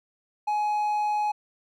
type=tone; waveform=triangle; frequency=840 Hz; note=G#5; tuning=19 cents sharp; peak=-21 dBFS; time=0.47-1.32 s; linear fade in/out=10 ms; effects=none